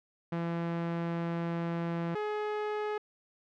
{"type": "tone pair in turn", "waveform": "sawtooth", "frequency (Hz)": [168.9, 421.9], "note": ["E3", "G#4"], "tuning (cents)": [42, 27], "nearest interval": "octave + major third", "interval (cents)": 1585, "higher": "second", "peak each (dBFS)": -27, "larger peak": "neither", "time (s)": [[0.32, 2.15], [2.15, 2.98]], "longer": "first", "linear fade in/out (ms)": 5, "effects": ["low-pass 2000 Hz 12 dB/octave"]}